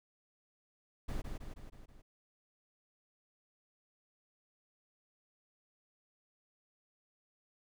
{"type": "noise with echo", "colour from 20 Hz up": "brown", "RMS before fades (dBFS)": -37, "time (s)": [1.08, 1.22], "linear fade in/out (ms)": 10, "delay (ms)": 160, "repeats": 5, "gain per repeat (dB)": -4, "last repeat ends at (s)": 2.02, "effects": []}